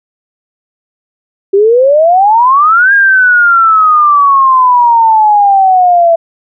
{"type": "exponential two-way sweep", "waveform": "sine", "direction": "up then down", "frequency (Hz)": [384.4, 1633, 662], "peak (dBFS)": -3, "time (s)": [1.53, 6.16], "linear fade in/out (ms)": 10, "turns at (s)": 2.93, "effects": []}